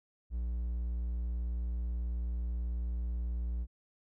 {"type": "tone", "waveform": "triangle", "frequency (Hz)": 59.2, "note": "A#1", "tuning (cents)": 27, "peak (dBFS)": -30, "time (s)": [0.3, 3.67], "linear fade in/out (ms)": 50, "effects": []}